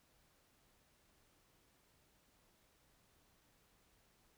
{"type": "silence", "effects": ["pink hiss -73 dBFS RMS until 4.37 s"]}